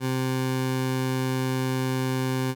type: tone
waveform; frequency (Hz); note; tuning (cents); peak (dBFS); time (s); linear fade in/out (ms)
20% pulse; 130; C3; -11; -19; 0-2.55; 50
effects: none